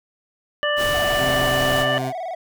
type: harmonic tone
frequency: 590 Hz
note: D5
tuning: 8 cents sharp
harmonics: 1 / 2 / 3 / 5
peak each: -22 / -27 / -23 / -26 dBFS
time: 0.63-1.98 s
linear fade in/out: 0 ms
type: noise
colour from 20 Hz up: pink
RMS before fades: -28 dBFS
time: 0.76-1.86 s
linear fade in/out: 50 ms
type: tone with vibrato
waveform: triangle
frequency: 698.5 Hz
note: F5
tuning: in tune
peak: -24 dBFS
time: 0.94-2.35 s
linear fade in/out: 5 ms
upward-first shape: square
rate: 19 Hz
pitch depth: 98 cents each way
type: tone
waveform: 20% pulse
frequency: 130.81 Hz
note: C3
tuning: in tune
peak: -20 dBFS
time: 1.17-2.13 s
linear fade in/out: 50 ms
effects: none